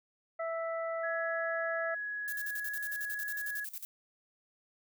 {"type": "harmonic tone", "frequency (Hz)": 659.3, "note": "E5", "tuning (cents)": 0, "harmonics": [1, 2, 3], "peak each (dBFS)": [-34, -40, -44], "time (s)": [0.39, 1.95], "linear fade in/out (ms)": 10}
{"type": "tone", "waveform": "sine", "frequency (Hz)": 1677, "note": "G#6", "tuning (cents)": 16, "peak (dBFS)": -35, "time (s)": [1.03, 3.65], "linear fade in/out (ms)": 10}
{"type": "noise with tremolo", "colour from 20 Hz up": "violet", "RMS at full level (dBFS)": -41, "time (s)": [2.28, 3.85], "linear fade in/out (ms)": 0, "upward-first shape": "square", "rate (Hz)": 11, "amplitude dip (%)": 80}
{"effects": []}